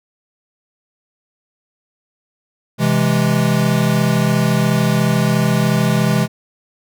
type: chord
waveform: square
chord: C augmented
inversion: none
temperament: equal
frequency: 130.81 / 164.81 / 207.7 Hz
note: C3 / E3 / G#3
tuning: 0 / 0 / 0 cents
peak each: -18 dBFS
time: 2.78-6.28 s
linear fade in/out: 50 ms
effects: none